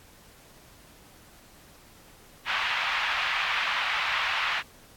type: band-pass noise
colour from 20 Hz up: white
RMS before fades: -28 dBFS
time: 2.45-4.63 s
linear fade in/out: 50 ms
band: 890 to 2900 Hz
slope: 24 dB/octave
effects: pink hiss -54 dBFS RMS until 4.96 s + AAC 64 kbps